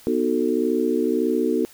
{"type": "chord", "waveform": "sine", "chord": "B dominant seventh", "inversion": "none", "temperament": "just", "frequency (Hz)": [246.9, 308.7, 370.4, 444.5], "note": ["B3", "D#4", "F#4", "A4"], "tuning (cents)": [0, -14, 2, 18], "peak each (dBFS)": -24, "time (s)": [0.07, 1.65], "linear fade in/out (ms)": 0, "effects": ["white hiss -49 dBFS RMS until 1.73 s"]}